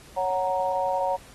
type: chord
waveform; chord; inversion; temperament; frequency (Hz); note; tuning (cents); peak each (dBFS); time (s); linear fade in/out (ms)
sine; F# major; second; equal; 554.4 / 740 / 932.3; C#5 / F#5 / A#5; 0 / 0 / 0; -27; 0.16-1.17; 20
effects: pink hiss -50 dBFS RMS until 1.34 s + AAC 32 kbps